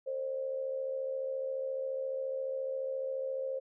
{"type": "tone with amplitude modulation", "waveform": "sine", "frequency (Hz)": 530, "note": "C5", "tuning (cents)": 22, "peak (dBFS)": -30, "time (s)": [0.06, 3.6], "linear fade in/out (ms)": 20, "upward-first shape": "sine", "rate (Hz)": 74.4, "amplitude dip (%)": 60, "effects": []}